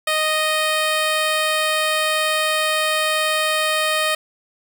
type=tone; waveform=10% pulse; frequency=621 Hz; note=D#5; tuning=3 cents flat; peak=-9 dBFS; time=0.07-4.15 s; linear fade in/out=5 ms; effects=none